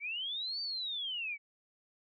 sine linear two-way sweep, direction up then down, 2217 to 4626 to 2217 Hz, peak -35 dBFS, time 0-1.38 s, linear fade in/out 50 ms, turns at 0.61 s, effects none

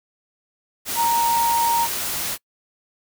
sine tone in noise, 932.3 Hz, A#5, in tune, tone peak -17 dBFS, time 0.95-1.88 s, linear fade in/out 50 ms, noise white, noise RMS -26 dBFS, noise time 0.85-2.38 s, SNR +6 dB, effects noise-tail reverb RT60 0.1 s tail -25 dB re dry

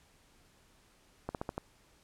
slowing click train, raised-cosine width 1 ms, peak -21 dBFS, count 5, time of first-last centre 1.29-1.58 s, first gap 58 ms, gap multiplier 1.15, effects pink hiss -65 dBFS RMS until 2.03 s + low-pass 11000 Hz 12 dB/octave

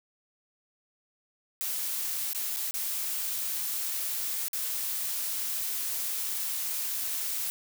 blue noise with dropouts, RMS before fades -32 dBFS, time 1.61-7.5 s, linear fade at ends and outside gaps 0 ms, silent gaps 2.331-2.348 / 2.563-2.569 / 2.71-2.74 / 4.483-4.532 s, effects none

